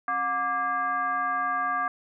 sine tone with frequency modulation, 1174.7 Hz, D6, in tune, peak -24 dBFS, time 0.08-1.88 s, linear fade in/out 2 ms, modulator 452 Hz, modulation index 0.96, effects none

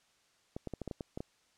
clicks, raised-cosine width 2 ms, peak -25 dBFS, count 9, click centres 0.565 / 0.673 / 0.737 / 0.817 / 0.877 / 0.912 / 1.008 / 1.175 / 1.205 s, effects white hiss -70 dBFS RMS until 1.57 s + low-pass 7000 Hz 12 dB/octave

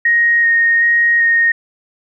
sine tone with vibrato, 1864.7 Hz, A#6, in tune, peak -9 dBFS, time 0.05-1.52 s, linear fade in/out 5 ms, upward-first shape square, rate 1.3 Hz, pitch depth 9 cents each way, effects none

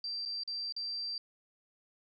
sine tone with dropouts, 4699 Hz, D8, in tune, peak -35 dBFS, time 0.04-1.18 s, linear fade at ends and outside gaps 2 ms, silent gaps 0.253-0.258 / 0.435-0.476 / 0.724-0.764 s, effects none

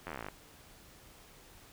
slowing click train, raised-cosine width 0.5 ms, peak -25 dBFS, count 15, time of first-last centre 0.07-0.286 s, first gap 11 ms, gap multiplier 1.05, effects pink hiss -57 dBFS RMS until 1.72 s

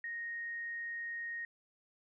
sine tone, 1864.7 Hz, A#6, in tune, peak -38 dBFS, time 0.04-1.45 s, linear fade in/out 2 ms, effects none

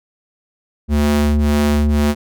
square ring-modulated tone, 73.5 Hz, D2, 2 cents sharp, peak -10 dBFS, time 0.88-2.15 s, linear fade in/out 50 ms, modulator 148 Hz, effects none

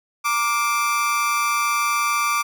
30% pulse tone with amplitude modulation, 1174.7 Hz, D6, in tune, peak -13 dBFS, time 0.24-2.43 s, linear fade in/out 20 ms, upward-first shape sine, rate 239 Hz, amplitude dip 65%, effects none

